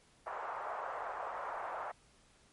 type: band-pass noise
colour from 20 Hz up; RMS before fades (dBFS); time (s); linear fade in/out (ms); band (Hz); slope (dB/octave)
white; -41; 0.26-1.92; 10; 580 to 1200; 24
effects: pink hiss -66 dBFS RMS until 2.52 s + MP3 48 kbps